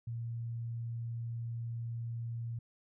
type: tone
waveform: sine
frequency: 116.54 Hz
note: A#2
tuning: in tune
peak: -36 dBFS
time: 0.07-2.59 s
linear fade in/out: 5 ms
effects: none